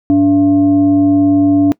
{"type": "tone with frequency modulation", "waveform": "sine", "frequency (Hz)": 288.1, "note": "D4", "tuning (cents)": -33, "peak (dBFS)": -6, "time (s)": [0.1, 1.72], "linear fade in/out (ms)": 0, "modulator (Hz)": 390, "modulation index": 0.34, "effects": ["noise-tail reverb RT60 0.1 s tail -21 dB re dry"]}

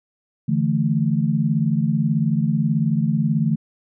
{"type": "chord", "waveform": "sine", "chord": "D suspended second", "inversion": "none", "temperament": "just", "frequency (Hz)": [146.83, 165.19, 220.2], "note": ["D3", "E3", "A3"], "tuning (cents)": [0, 4, 2], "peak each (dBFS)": [-21, -21, -21], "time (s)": [0.48, 3.56], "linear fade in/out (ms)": 10, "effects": []}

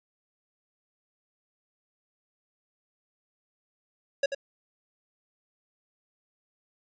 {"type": "tone with echo", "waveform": "square", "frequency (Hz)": 554.4, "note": "C#5", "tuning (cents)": 0, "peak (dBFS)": -22, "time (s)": [4.23, 4.26], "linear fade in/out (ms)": 5, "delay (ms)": 88, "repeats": 1, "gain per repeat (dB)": -8, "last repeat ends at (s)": 4.348, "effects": ["resampled to 16000 Hz"]}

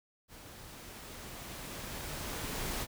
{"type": "noise with level ramp", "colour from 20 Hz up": "pink", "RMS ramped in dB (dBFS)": [-52, -36], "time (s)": [0.28, 2.87], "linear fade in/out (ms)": 50, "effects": []}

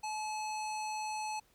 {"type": "tone with low-pass filter", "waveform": "square", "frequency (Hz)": 859, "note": "A5", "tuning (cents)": -42, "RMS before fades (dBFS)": -38, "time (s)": [0.03, 1.4], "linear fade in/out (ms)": 10, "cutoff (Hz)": 7600, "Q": 1.6, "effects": ["pink hiss -69 dBFS RMS until 1.54 s"]}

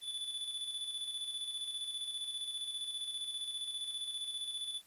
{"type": "tone with tremolo", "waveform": "square", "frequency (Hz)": 3474, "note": "A7", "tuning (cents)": -23, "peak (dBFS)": -37, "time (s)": [0.01, 4.82], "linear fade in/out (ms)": 50, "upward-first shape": "square", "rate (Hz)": 15, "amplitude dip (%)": 45, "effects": ["white hiss -64 dBFS RMS until 4.86 s", "resampled to 32000 Hz"]}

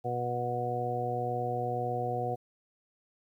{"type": "harmonic tone", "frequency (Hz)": 121.9, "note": "B2", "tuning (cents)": -22, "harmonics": [1, 2, 3, 4, 5, 6], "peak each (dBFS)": [-36, -43, -40, -35, -42, -33], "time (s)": [0.04, 2.36], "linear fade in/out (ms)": 20, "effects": ["11-bit"]}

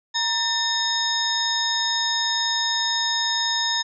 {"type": "tone cluster", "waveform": "sine", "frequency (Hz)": [937, 1799, 3699, 5190, 6620], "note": ["A#5", "A6", "A#7", "E8", "G#8"], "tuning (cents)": [9, 38, -14, -28, -6], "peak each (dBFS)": [-29, -28, -24, -26, -32], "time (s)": [0.14, 3.83], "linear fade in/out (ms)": 20, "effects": []}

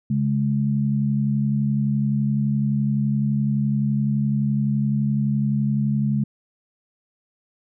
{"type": "tone pair together", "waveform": "sine", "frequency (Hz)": [138.23, 210], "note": ["C#3", "G#3"], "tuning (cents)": [-5, 19], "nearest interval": "perfect fifth", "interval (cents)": 724, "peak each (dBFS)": -21, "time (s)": [0.1, 6.24], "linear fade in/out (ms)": 5, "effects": []}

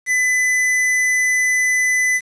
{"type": "tone", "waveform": "square", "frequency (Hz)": 2005, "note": "B6", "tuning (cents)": 26, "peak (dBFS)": -15, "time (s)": [0.06, 2.21], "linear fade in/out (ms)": 50, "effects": ["resampled to 22050 Hz", "7-bit"]}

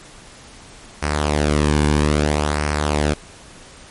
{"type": "tone with flanger", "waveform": "sawtooth", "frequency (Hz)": 74.5, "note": "D2", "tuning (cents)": 25, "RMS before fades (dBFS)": -18, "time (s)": [1.02, 3.14], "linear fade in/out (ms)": 10, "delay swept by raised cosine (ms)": [0.27, 1.57], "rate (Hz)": 0.61, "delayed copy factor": -0.6, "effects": ["pink hiss -42 dBFS RMS until 3.9 s", "MP3 48 kbps"]}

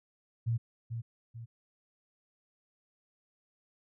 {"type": "tone with echo", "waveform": "sine", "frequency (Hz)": 115.8, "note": "A#2", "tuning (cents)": -11, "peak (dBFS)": -27, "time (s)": [0.46, 0.58], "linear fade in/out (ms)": 20, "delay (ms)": 440, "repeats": 2, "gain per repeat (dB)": -7, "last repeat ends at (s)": 1.46, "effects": []}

